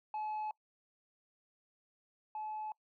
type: tone pair in turn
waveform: sine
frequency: 856 / 859.1 Hz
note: A5 / A5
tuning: -48 / -42 cents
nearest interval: unison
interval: 6 cents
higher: second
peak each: -33 / -37 dBFS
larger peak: first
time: 0.14-0.51 / 2.35-2.72 s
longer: neither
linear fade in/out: 2 ms
effects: noise-tail reverb RT60 0.1 s tail -26 dB re dry + tanh soft clip ceiling -35 dBFS